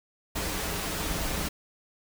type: noise with comb filter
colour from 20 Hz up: pink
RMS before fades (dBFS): -31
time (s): 0.35-1.49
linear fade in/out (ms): 10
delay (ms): 8.2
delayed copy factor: -0.5
effects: none